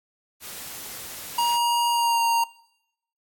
white noise, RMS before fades -37 dBFS, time 0.4-1.59 s, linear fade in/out 50 ms
square tone with pitch glide, 947 to 928.6 Hz, A#5 to A#5, +27 to -7 cents, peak -20 dBFS, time 1.38-2.44 s, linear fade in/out 5 ms, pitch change -34 cents, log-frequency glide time 1.89-2.22 s
effects noise-tail reverb RT60 0.8 s tail -21 dB re dry + AAC 64 kbps

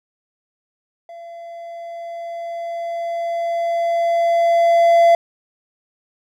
triangle tone with level ramp, 679 Hz, F5, 49 cents flat, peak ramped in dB -32 to -6 dBFS, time 1.09-5.15 s, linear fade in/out 2 ms, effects none

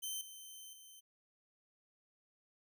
10% pulse tone with level steps, 3089 Hz, G7, 26 cents flat, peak -31 / -42 / -47 dBFS, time 0.02-1.01 s, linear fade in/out 20 ms, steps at 0.21 / 0.73 s, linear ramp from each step 2 ms, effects none

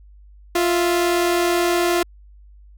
sawtooth tone pair together, 349.3 / 659.3 Hz, F4 / E5, 0 / 0 cents, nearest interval major seventh, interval 1100 cents, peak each -13 / -22 dBFS, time 0.55-2.03 s, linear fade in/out 5 ms, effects added 50 Hz sine -43 dBFS peak until 2.77 s

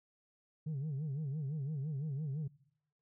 sine tone with vibrato, 145.3 Hz, D3, 18 cents flat, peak -33 dBFS, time 0.66-2.48 s, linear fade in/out 10 ms, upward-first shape sine, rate 5.9 Hz, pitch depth 160 cents each way, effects noise-tail reverb RT60 0.7 s tail -22 dB re dry + tanh soft clip ceiling -34 dBFS

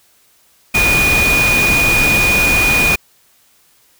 sine tone in noise, 2457 Hz, D#7, 22 cents flat, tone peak -11 dBFS, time 0.74-2.96 s, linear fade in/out 10 ms, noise pink, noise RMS -17 dBFS, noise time 0.74-2.96 s, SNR +3 dB, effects white hiss -53 dBFS RMS until 3.99 s

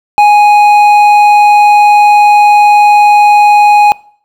triangle tone with hard clipping, 830.6 Hz, G#5, in tune, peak -3 dBFS, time 0.18-3.92 s, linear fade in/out 0 ms, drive 10 dB, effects noise-tail reverb RT60 0.5 s tail -22 dB re dry

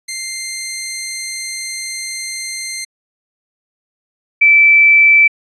10% pulse / sine tone pair in turn, 2092 / 2322 Hz, C7 / D7, -1 / -20 cents, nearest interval major second, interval 181 cents, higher second, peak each -12 / -5 dBFS, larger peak second, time 0.08-2.85 / 4.41-5.28 s, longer first, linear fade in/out 10 ms, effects resampled to 22050 Hz

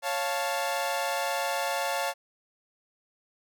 sawtooth chord, Db augmented, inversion none, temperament equal, 554.4 / 698.5 / 880 Hz, Db5 / F5 / A5, 0 / 0 / 0 cents, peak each -28 dBFS, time 0.02-2.14 s, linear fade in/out 50 ms, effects none

